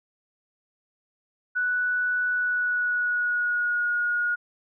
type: tone with pitch glide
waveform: sine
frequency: 1480 to 1441.2 Hz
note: F#6 to F#6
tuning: 0 to -46 cents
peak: -22 dBFS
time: 1.55-4.36 s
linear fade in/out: 20 ms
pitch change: -46 cents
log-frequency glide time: 2.28-3.91 s
effects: none